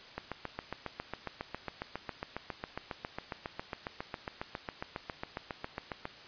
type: click train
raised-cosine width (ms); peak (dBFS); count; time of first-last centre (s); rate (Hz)
0.5; -21; 44; 0.18-6.054; 7.32
effects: white hiss -51 dBFS RMS until 6.27 s + resampled to 11025 Hz